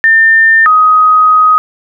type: tone pair in turn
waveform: sine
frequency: 1800 / 1255.6 Hz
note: A6 / D#6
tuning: +39 / +15 cents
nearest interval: tritone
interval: 624 cents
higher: first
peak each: -3 dBFS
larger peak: neither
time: 0.04-0.66 / 0.66-1.58 s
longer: second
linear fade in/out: 0 ms
effects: none